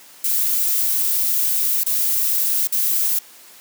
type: noise with dropouts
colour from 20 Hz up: violet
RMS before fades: -19 dBFS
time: 0.24-3.19 s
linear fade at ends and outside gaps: 5 ms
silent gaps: 1.836-1.863 / 2.673-2.722 s
effects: white hiss -45 dBFS RMS until 3.6 s + high-pass 200 Hz 12 dB/octave